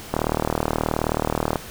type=click train; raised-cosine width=1 ms; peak=-6 dBFS; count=56; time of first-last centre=0.14-1.558 s; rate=38.8 Hz; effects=pink hiss -38 dBFS RMS until 1.7 s